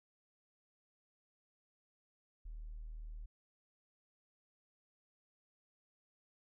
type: tone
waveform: triangle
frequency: 38.89 Hz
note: D#1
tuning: in tune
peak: -40 dBFS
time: 2.45-3.26 s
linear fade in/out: 10 ms
effects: tanh soft clip ceiling -42 dBFS